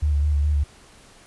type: tone with vibrato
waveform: sine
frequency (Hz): 73.42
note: D2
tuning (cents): 0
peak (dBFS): -17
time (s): 0.02-0.64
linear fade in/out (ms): 10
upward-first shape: square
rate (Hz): 4.8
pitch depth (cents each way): 33
effects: pink hiss -50 dBFS RMS until 1.26 s + resampled to 24000 Hz